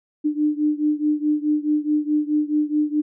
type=beating tone pair; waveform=sine; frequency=298.8 / 303.5 Hz; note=D4 / D#4; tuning=+30 / -43 cents; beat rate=4.7 Hz; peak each=-20 / -22 dBFS; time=0.24-3.02 s; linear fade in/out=20 ms; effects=none